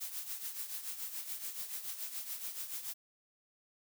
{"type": "noise with tremolo", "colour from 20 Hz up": "blue", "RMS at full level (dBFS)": -39, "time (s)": [0, 2.94], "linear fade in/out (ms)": 20, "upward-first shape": "triangle", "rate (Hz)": 7, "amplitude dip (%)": 70, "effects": []}